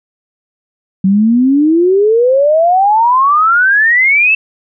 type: exponential sweep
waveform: sine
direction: up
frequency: 186.4 to 2675 Hz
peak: -6 dBFS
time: 1.04-4.35 s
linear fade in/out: 5 ms
effects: none